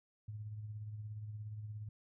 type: tone with tremolo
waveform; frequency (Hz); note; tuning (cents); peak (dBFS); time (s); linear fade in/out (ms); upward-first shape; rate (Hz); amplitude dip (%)
sine; 106.4; G#2; +42; -40; 0.28-1.89; 5; triangle; 17; 50
effects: none